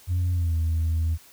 sine tone with pitch glide, 89 to 81.14 Hz, F2 to E2, +33 to -27 cents, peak -19 dBFS, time 0.07-1.18 s, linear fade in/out 50 ms, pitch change -160 cents, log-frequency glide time 0.33-0.55 s, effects tanh soft clip ceiling -19 dBFS + white hiss -52 dBFS RMS until 1.32 s

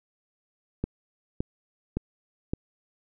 click train, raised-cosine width 3 ms, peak -14 dBFS, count 4, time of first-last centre 0.84-2.535 s, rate 1.77 Hz, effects none

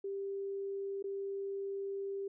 sine tone with dropouts, 394.4 Hz, G4, 11 cents sharp, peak -36 dBFS, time 0.04-2.28 s, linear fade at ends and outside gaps 5 ms, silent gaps 1.026-1.04 s, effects none

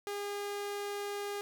sawtooth tone, 406.8 Hz, G#4, 36 cents flat, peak -32 dBFS, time 0.07-1.41 s, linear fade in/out 0 ms, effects none

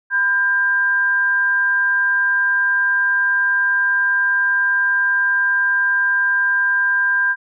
sine tone pair together, 1004.8 / 1595 Hz, B5 / G6, +30 / +30 cents, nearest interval minor sixth, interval 800 cents, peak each -26 / -14 dBFS, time 0.1-7.36 s, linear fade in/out 50 ms, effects none

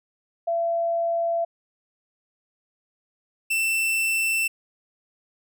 sine / 45% pulse tone pair in turn, 675 / 2673 Hz, E5 / E7, +41 / +23 cents, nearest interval 2 octaves, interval 2382 cents, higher second, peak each -21 dBFS, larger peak neither, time 0.47-1.45 / 3.5-4.48 s, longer neither, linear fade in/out 10 ms, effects none

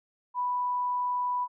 sine tone, 987.8 Hz, B5, in tune, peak -26 dBFS, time 0.34-1.48 s, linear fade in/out 50 ms, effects none

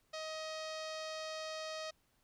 sawtooth tone with low-pass filter, 630 Hz, D#5, 21 cents sharp, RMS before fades -43 dBFS, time 0.13-1.91 s, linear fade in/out 10 ms, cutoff 5100 Hz, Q 2.6, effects pink hiss -75 dBFS RMS until 2.23 s

